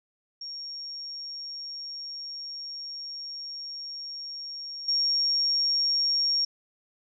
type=tone with level steps; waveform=sine; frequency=5550 Hz; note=F8; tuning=12 cents flat; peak=-35 / -22 dBFS; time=0.41-6.45 s; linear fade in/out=5 ms; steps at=4.88 s; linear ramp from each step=5 ms; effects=none